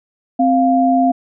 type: tone pair together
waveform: sine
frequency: 261.6 / 698.5 Hz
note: C4 / F5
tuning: 0 / 0 cents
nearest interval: octave + perfect fourth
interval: 1700 cents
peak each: -13 / -13 dBFS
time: 0.39-1.12 s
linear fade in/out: 10 ms
effects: none

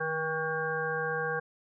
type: harmonic tone with a mistuned harmonic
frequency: 159.7 Hz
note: D#3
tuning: 45 cents sharp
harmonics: 1 / 3 / 5 / 7 / 9 / 10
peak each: -40 / -33 / -38 / -39 / -41 / -33 dBFS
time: 0-1.4 s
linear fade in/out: 10 ms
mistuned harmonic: 1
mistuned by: -30 cents
effects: none

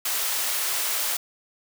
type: high-pass noise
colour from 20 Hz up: white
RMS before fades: -26 dBFS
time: 0.05-1.17 s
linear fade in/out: 5 ms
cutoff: 570 Hz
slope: 12 dB/octave
effects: none

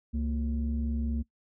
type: tone pair together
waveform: sine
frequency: 68.5 / 229.6 Hz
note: C#2 / A#3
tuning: -20 / -26 cents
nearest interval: octave + major sixth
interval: 2094 cents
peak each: -28 / -31 dBFS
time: 0.13-1.23 s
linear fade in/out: 20 ms
effects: noise-tail reverb RT60 0.1 s tail -21 dB re dry + tanh soft clip ceiling -22 dBFS

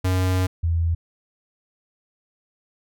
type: tone pair in turn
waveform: square / sine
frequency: 92.5 / 83.41 Hz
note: F#2 / E2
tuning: 0 / +21 cents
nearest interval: major second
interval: 179 cents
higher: first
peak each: -19 / -18 dBFS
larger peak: second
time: 0.04-0.47 / 0.63-0.95 s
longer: first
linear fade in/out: 10 ms
effects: none

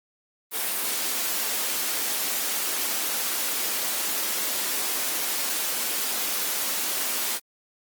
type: high-pass noise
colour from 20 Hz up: white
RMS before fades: -27 dBFS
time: 0.51-7.4 s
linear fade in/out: 50 ms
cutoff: 220 Hz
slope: 24 dB/octave
effects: Opus 32 kbps

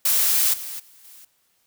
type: noise with level steps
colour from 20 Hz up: blue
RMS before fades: -19 / -33 / -51 / -46 dBFS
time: 0.05-1.25 s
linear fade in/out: 5 ms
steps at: 0.53 / 0.79 / 1.04 s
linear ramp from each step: 10 ms
effects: white hiss -66 dBFS RMS until 1.66 s

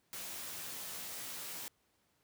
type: noise with comb filter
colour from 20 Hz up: white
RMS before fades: -44 dBFS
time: 0.13-1.68 s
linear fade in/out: 0 ms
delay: 14 ms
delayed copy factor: -0.5
effects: pink hiss -75 dBFS RMS until 2.23 s + high-pass 80 Hz 12 dB/octave

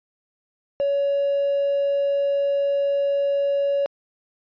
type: tone with hard clipping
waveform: triangle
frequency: 562 Hz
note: C#5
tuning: 24 cents sharp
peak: -19 dBFS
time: 0.8-3.86 s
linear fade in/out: 0 ms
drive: 4 dB
effects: resampled to 11025 Hz

